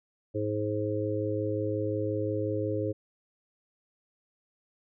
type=harmonic tone; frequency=105.6 Hz; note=G#2; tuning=29 cents sharp; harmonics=1 / 3 / 4 / 5; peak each=-33 / -33 / -33 / -33 dBFS; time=0.34-2.93 s; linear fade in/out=20 ms; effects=none